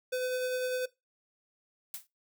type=tone with tremolo; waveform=square; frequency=506 Hz; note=B4; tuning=42 cents sharp; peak=-30 dBFS; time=0.12-0.86 s; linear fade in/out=10 ms; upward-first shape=sine; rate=10 Hz; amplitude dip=25%
type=noise with exponential decay; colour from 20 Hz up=blue; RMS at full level=-35 dBFS; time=1.94-2.07 s; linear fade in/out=2 ms; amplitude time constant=28 ms
effects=noise-tail reverb RT60 0.2 s tail -19 dB re dry